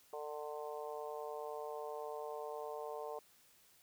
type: harmonic tone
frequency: 149.7 Hz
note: D3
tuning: 33 cents sharp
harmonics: 3 / 4 / 5 / 6 / 7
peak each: -45 / -47 / -49 / -51 / -52 dBFS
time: 0.13-3.19 s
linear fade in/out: 2 ms
effects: white hiss -67 dBFS RMS until 3.82 s